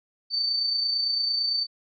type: tone with amplitude modulation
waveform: sine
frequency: 4559 Hz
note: C#8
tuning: 48 cents sharp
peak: -21 dBFS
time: 0.3-1.67 s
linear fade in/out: 50 ms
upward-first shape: sine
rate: 28.9 Hz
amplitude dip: 40%
effects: none